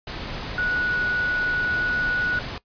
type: tone in noise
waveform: sine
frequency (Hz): 1468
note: F#6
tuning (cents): -14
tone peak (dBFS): -21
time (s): 0.58-2.39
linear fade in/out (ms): 2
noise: pink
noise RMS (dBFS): -32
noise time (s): 0.07-2.58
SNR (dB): +8
effects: noise-tail reverb RT60 0.1 s tail -19 dB re dry + resampled to 11025 Hz